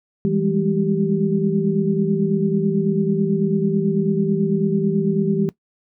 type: tone cluster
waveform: sine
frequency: 163.7 / 198.1 / 207.2 / 389.4 Hz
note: E3 / G3 / G#3 / G4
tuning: -12 / +18 / -4 / -12 cents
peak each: -22 dBFS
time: 0.25-5.49 s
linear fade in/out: 0 ms
effects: noise-tail reverb RT60 0.1 s tail -19 dB re dry